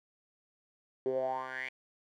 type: tone with band-pass filter sweep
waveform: 10% pulse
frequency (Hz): 129.9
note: C3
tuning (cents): -12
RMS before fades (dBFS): -35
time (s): 1.06-1.69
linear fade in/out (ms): 0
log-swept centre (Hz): 380 to 2400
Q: 7.3
effects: none